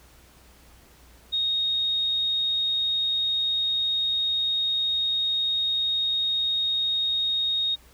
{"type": "tone", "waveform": "sine", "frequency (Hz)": 3729, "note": "A#7", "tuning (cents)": 0, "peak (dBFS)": -22, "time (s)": [1.32, 7.76], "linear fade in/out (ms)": 20, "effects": ["added 60 Hz sine -54 dBFS peak until 7.93 s", "pink hiss -55 dBFS RMS until 7.93 s"]}